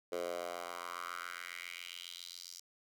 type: tone with high-pass filter sweep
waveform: 10% pulse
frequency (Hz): 87.31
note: F2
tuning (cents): 0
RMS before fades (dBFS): -44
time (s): 0.12-2.6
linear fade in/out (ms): 5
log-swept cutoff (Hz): 470 to 5500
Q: 3.2
effects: none